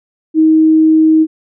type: tone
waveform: sine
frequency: 316 Hz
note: D#4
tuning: 27 cents sharp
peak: -5 dBFS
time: 0.34-1.27 s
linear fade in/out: 50 ms
effects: none